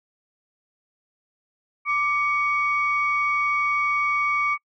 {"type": "tone pair together", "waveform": "sine", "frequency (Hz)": [1174.7, 2242], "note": ["D6", "C#7"], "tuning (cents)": [0, 19], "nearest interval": "major seventh", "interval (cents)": 1119, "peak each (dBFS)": -22, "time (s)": [1.85, 4.58], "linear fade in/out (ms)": 50, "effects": ["noise-tail reverb RT60 0.1 s tail -26 dB re dry", "tanh soft clip ceiling -12 dBFS"]}